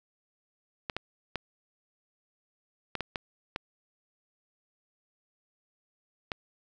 clicks, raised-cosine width 0.3 ms, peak -16 dBFS, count 8, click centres 0.898 / 0.966 / 1.357 / 2.953 / 3.007 / 3.158 / 3.561 / 6.318 s, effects none

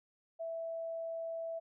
sine tone, 659.3 Hz, E5, in tune, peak -37 dBFS, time 0.39-1.6 s, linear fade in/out 20 ms, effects none

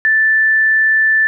sine tone, 1761 Hz, A6, 1 cent sharp, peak -9 dBFS, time 0.05-1.27 s, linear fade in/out 0 ms, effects none

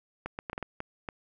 clicks, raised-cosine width 0.5 ms, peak -20 dBFS, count 8, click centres 0.26 / 0.389 / 0.498 / 0.531 / 0.579 / 0.627 / 0.804 / 1.088 s, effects none

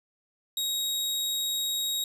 sawtooth tone, 3787 Hz, A#7, 27 cents sharp, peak -24 dBFS, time 0.57-2.04 s, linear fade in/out 2 ms, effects resampled to 32000 Hz + 10-bit

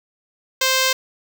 5% pulse tone, 523.3 Hz, C5, in tune, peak -4 dBFS, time 0.61-0.93 s, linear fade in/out 5 ms, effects none

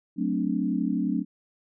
sine chord, D dominant seventh, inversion first, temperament equal, 185 / 220 / 261.6 / 293.7 Hz, F#3 / A3 / C4 / D4, 0 / 0 / 0 / 0 cents, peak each -29 dBFS, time 0.16-1.25 s, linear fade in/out 50 ms, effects none

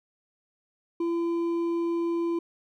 triangle tone with hard clipping, 338.3 Hz, E4, 45 cents sharp, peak -26 dBFS, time 1-2.39 s, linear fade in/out 5 ms, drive 8 dB, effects none

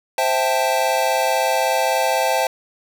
square chord, A minor seventh, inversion first, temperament equal, 523.3 / 659.3 / 784 / 880 Hz, C5 / E5 / G5 / A5, 0 / 0 / 0 / 0 cents, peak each -23 dBFS, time 0.18-2.47 s, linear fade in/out 2 ms, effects none

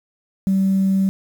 sine tone, 192.6 Hz, G3, 30 cents flat, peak -13 dBFS, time 0.47-1.09 s, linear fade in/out 0 ms, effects tanh soft clip ceiling -10 dBFS + 7-bit

